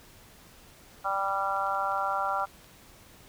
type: harmonic tone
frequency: 195.9 Hz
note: G3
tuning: 1 cent flat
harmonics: 3 / 4 / 5 / 6 / 7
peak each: -36 / -31 / -34 / -34 / -31 dBFS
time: 1.04-2.46 s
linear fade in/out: 20 ms
type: clicks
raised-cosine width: 0.2 ms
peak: -37 dBFS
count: 11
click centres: 1.284 / 1.564 / 1.667 / 1.748 / 1.92 / 1.979 / 2.127 / 2.29 / 2.398 / 2.47 / 2.644 s
effects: pink hiss -54 dBFS RMS until 3.28 s